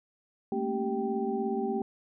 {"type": "tone cluster", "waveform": "sine", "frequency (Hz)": [214, 230.9, 277.5, 390.1, 781], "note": ["A3", "A#3", "C#4", "G4", "G5"], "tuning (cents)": [-48, -16, 2, -8, -7], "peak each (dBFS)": [-37, -33, -39, -31, -36], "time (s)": [0.52, 1.82], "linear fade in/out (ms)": 2, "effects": []}